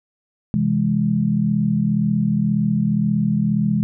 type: chord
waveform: sine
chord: C augmented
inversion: none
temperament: equal with one note detuned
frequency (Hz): 130.81 / 165.77 / 207.7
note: C3 / E3 / G#3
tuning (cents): 0 / +10 / 0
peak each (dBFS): -23 / -21 / -18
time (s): 0.54-3.83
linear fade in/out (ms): 0
effects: none